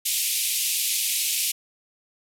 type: band-pass noise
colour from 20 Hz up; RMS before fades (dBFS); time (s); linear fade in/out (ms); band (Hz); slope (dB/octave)
white; -25; 0.05-1.52; 10; 2300 to 14000; 48
effects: none